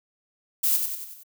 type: noise with echo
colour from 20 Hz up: violet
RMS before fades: -22 dBFS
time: 0.63-0.77 s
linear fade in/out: 10 ms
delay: 93 ms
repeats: 5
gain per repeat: -5 dB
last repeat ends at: 1.235 s
effects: none